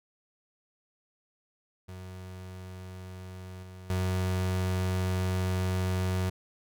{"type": "tone with level steps", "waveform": "35% pulse", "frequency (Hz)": 92.5, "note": "F#2", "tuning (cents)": 0, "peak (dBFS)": [-39, -42, -25], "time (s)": [1.88, 6.3], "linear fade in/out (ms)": 10, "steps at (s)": [3.63, 3.9], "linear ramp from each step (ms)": 2, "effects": []}